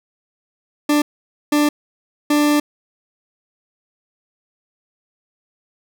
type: tone bursts at uneven times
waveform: 40% pulse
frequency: 295.3 Hz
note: D4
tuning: 10 cents sharp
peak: -12 dBFS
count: 3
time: 0.89-1.02 / 1.52-1.69 / 2.3-2.6 s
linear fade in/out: 5 ms
effects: none